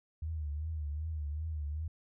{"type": "tone with vibrato", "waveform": "sine", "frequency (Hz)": 76.6, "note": "D#2", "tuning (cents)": -27, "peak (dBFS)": -34, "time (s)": [0.22, 1.88], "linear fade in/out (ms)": 5, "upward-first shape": "triangle", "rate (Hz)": 2.6, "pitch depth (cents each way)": 110, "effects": []}